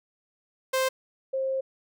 sawtooth / sine tone pair in turn, 523.3 / 531.5 Hz, C5 / C5, 0 / +27 cents, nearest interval unison, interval 27 cents, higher second, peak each -19 / -25 dBFS, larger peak first, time 0.73-0.89 / 1.33-1.61 s, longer second, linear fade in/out 10 ms, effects none

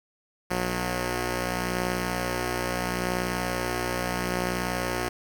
5% pulse tone pair together, 60.7 / 181.32 Hz, B1 / F#3, -29 / -35 cents, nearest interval octave + perfect fifth, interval 1894 cents, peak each -18 dBFS, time 0.5-5.09 s, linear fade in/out 10 ms, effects none

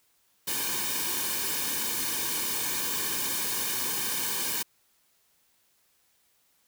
white noise with comb filter, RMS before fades -30 dBFS, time 0.47-4.63 s, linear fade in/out 10 ms, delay 1.5 ms, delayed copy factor -0.8, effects white hiss -68 dBFS RMS until 6.67 s

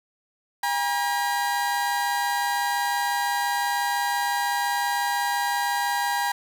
30% pulse tone pair together, 810 / 955.8 Hz, G#5 / A#5, -43 / +43 cents, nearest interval minor third, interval 286 cents, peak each -23 dBFS, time 0.63-6.32 s, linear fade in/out 5 ms, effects none

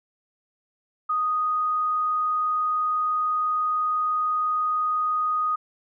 sine tone, 1243 Hz, D#6, 2 cents flat, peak -21 dBFS, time 1.09-5.56 s, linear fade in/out 10 ms, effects none

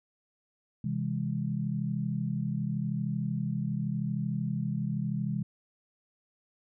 sine chord, C augmented, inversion none, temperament just, 130.81 / 163.52 / 204.4 Hz, C3 / E3 / G#3, 0 / -14 / -27 cents, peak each -33 dBFS, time 0.84-5.43 s, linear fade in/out 5 ms, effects none

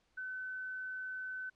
sine tone, 1516 Hz, F#6, 42 cents sharp, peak -39 dBFS, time 0.17-1.5 s, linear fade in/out 10 ms, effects pink hiss -75 dBFS RMS until 1.55 s + low-pass 6000 Hz 12 dB/octave

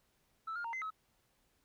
sine tone with pitch steps, 1318 / 1411 / 923 / 2061 / 1285 Hz, E6 / F6 / A#5 / C7 / E6, -1 / +17 / -17 / -27 / -45 cents, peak -36 dBFS, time 0.47-0.905 s, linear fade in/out 10 ms, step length 87 ms, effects tanh soft clip ceiling -35 dBFS + pink hiss -75 dBFS RMS until 1.64 s

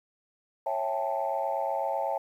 sine chord, A dominant seventh, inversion first, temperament just, 550 / 660 / 792 / 880 Hz, C#5 / E5 / G5 / A5, -14 / +2 / +18 / 0 cents, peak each -32 dBFS, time 0.66-2.18 s, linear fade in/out 5 ms, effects tanh soft clip ceiling -18 dBFS + 10-bit

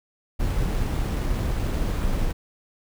brown noise with sample-and-hold, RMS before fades -24 dBFS, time 0.39-2.33 s, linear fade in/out 20 ms, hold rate 11025 Hz, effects none

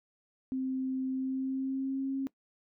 sine tone with pitch glide, 261.6 to 269.6 Hz, C4 to C#4, 0 to -48 cents, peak -30 dBFS, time 0.52-2.27 s, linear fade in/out 0 ms, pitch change +52 cents, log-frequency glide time 1.11-2.07 s, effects noise-tail reverb RT60 0.1 s tail -20 dB re dry

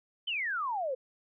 sine exponential sweep, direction down, 3136 to 493.9 Hz, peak -30 dBFS, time 0.27-0.95 s, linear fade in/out 10 ms, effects none

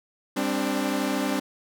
sawtooth chord, G suspended fourth, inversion none, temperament equal with one note detuned, 199.42 / 261.6 / 293.7 Hz, G3 / C4 / D4, +30 / 0 / 0 cents, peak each -26 / -24 / -24 dBFS, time 0.36-1.4 s, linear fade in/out 10 ms, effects none

